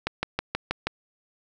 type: click train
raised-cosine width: 0.3 ms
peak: -9 dBFS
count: 6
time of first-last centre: 0.07-0.87 s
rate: 6.25 Hz
effects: none